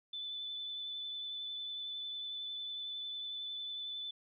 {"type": "tone with vibrato", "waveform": "sine", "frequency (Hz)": 3503, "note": "A7", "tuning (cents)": -8, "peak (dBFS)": -39, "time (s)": [0.13, 4.11], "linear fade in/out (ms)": 5, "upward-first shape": "sine", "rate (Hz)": 11, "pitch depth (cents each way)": 14, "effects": []}